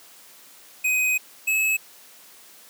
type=tone pair in turn; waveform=square; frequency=2510 / 2585 Hz; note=D#7 / E7; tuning=+15 / -34 cents; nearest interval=minor second; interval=51 cents; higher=second; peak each=-20 dBFS; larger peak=neither; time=0.84-1.18 / 1.47-1.77 s; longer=first; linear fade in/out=10 ms; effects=white hiss -49 dBFS RMS until 2.69 s + high-pass 200 Hz 12 dB/octave